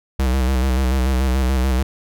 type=tone with vibrato; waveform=square; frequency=64.8 Hz; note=C2; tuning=16 cents flat; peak=-16 dBFS; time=0.19-1.83 s; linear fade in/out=5 ms; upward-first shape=square; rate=6.9 Hz; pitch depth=49 cents each way; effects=none